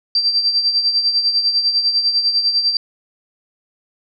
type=tone with tremolo; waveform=sine; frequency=4699 Hz; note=D8; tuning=in tune; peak=-11 dBFS; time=0.15-2.77 s; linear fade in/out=2 ms; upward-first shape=sine; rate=10 Hz; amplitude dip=60%; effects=none